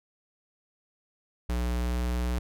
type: tone with pitch glide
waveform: square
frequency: 60.3 to 60.72 Hz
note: B1 to B1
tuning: -41 to -29 cents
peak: -27 dBFS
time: 1.49-2.39 s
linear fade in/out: 5 ms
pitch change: +12 cents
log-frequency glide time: 1.76-1.98 s
effects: none